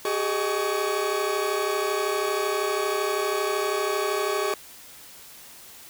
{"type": "tone cluster", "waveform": "40% pulse", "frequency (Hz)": [386.7, 419.4, 618, 1122], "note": ["G4", "G#4", "D#5", "C#6"], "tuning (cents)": [-24, 17, -12, 21], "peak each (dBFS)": [-28, -27, -31, -29], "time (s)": [0.05, 4.54], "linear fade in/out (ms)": 2, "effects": ["white hiss -46 dBFS RMS until 5.89 s"]}